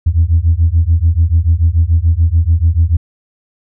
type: beating tone pair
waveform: sine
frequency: 79.6 / 86.5 Hz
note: D#2 / F2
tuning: +40 / -16 cents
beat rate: 6.9 Hz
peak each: -10 dBFS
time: 0.06-2.97 s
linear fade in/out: 10 ms
effects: tanh soft clip ceiling -2 dBFS